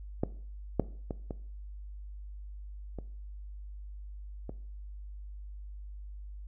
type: clicks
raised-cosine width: 2 ms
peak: -14 / -11 / -21 / -23 / -26 / -25 dBFS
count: 6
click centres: 0.235 / 0.797 / 1.108 / 1.308 / 2.987 / 4.494 s
effects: noise-tail reverb RT60 0.5 s tail -18 dB re dry + added 50 Hz sine -41 dBFS peak until 6.47 s